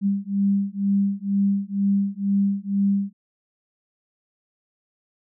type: beating tone pair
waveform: sine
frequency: 197.7 / 199.8 Hz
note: G3 / G3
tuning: +15 / +33 cents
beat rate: 2.1 Hz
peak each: -22 dBFS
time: 0.01-3.13 s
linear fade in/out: 50 ms
effects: none